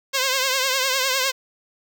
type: tone with vibrato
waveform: 5% pulse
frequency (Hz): 527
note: C5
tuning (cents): +12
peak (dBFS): -8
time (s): 0.13-1.32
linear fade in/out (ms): 20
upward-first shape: triangle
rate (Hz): 9.9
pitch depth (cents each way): 83
effects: none